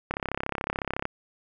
click train, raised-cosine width 0.5 ms, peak -13 dBFS, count 33, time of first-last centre 0.11-1.054 s, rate 33.9 Hz, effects none

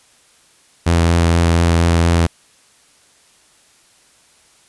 sawtooth tone with vibrato, 84.4 Hz, E2, 41 cents sharp, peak -7 dBFS, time 0.86-2.27 s, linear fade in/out 10 ms, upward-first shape triangle, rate 4.2 Hz, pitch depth 17 cents each way, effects white hiss -52 dBFS RMS until 4.68 s + resampled to 24000 Hz

